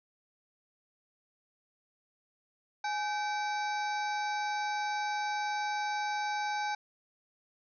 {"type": "harmonic tone with a mistuned harmonic", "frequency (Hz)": 771, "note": "G5", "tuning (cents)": -29, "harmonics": [1, 2, 3, 5, 6, 7, 8], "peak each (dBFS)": [-32, -38, -42, -46, -48, -49, -50], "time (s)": [2.84, 6.75], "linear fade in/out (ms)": 5, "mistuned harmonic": 1, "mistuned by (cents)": 140, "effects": []}